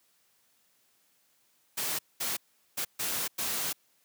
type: noise bursts at uneven times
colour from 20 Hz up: white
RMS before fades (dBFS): -32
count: 5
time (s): 1.77-1.99 / 2.2-2.37 / 2.77-2.85 / 2.99-3.28 / 3.38-3.73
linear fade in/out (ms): 10
effects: white hiss -69 dBFS RMS until 4.04 s + high-pass 100 Hz 12 dB/octave